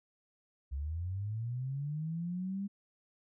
sine linear sweep, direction up, 65.2 to 202 Hz, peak -34 dBFS, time 0.71-2.68 s, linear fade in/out 20 ms, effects none

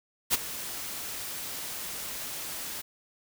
white noise with ADSR envelope, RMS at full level -22 dBFS, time 0.3-2.82 s, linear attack 38 ms, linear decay 24 ms, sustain -15 dB, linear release 14 ms, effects none

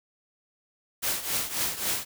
white noise with tremolo, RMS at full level -26 dBFS, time 1.02-2.05 s, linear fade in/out 20 ms, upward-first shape triangle, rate 3.7 Hz, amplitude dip 80%, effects none

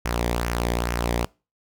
sawtooth tone with flanger, 59 Hz, A#1, 22 cents sharp, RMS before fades -25 dBFS, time 0.05-1.25 s, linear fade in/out 5 ms, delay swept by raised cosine 0.24 to 0.75 ms, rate 2.3 Hz, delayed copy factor -0.55, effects noise-tail reverb RT60 0.3 s tail -24 dB re dry

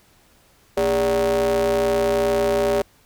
square ring-modulated tone, 87.2 Hz, F2, 2 cents flat, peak -15 dBFS, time 0.77-2.82 s, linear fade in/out 5 ms, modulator 492 Hz, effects pink hiss -56 dBFS RMS until 3.05 s

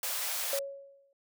white high-pass noise, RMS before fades -34 dBFS, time 0.03-0.59 s, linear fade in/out 2 ms, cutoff 480 Hz, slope 96 dB/octave
sine tone with exponential decay, 554.4 Hz, C#5, in tune, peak -28 dBFS, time 0.53-1.13 s, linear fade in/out 2 ms, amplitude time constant 130 ms
effects none

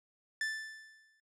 45% pulse tone with exponential decay, 1760 Hz, A6, in tune, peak -31 dBFS, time 0.41-1.2 s, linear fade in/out 2 ms, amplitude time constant 170 ms, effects noise-tail reverb RT60 0.1 s tail -20 dB re dry + low-pass 8000 Hz 12 dB/octave

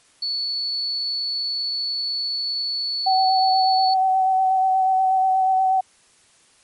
sine tone, 4435 Hz, C#8, in tune, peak -22 dBFS, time 0.22-3.94 s, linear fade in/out 5 ms
sine tone with vibrato, 758 Hz, F#5, 42 cents sharp, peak -15 dBFS, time 3.06-5.81 s, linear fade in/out 10 ms, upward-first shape sine, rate 8.3 Hz, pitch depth 19 cents each way
effects white hiss -56 dBFS RMS until 6.63 s + MP3 48 kbps

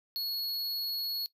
square tone, 4347 Hz, C#8, 35 cents flat, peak -32 dBFS, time 0.16-1.26 s, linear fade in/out 0 ms, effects noise-tail reverb RT60 0.1 s tail -18 dB re dry

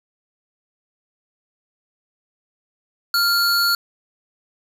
square tone pair together, 1390 / 4421 Hz, F6 / C#8, -9 / -5 cents, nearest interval octave + minor sixth, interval 2004 cents, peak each -19 dBFS, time 3.14-3.75 s, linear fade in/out 2 ms, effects none

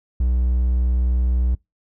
triangle tone, 61.74 Hz, B1, in tune, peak -14 dBFS, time 0.2-1.55 s, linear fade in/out 5 ms, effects noise-tail reverb RT60 0.2 s tail -25 dB re dry

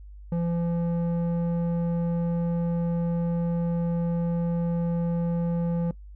square tone with low-pass filter, 170.2 Hz, F3, 44 cents flat, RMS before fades -26 dBFS, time 0.32-5.91 s, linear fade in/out 2 ms, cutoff 580 Hz, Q 0.81, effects noise-tail reverb RT60 0.1 s tail -21 dB re dry + added 50 Hz sine -41 dBFS peak until 6.15 s

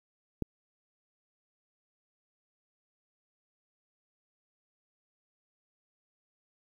click, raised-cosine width 3 ms, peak -18 dBFS, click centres 0.423 s, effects 9-bit

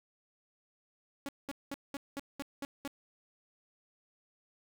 sawtooth tone bursts, 279.7 Hz, C#4, 16 cents sharp, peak -33 dBFS, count 8, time 1.26-2.876 s, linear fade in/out 0 ms, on 27 ms, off 200 ms, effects none

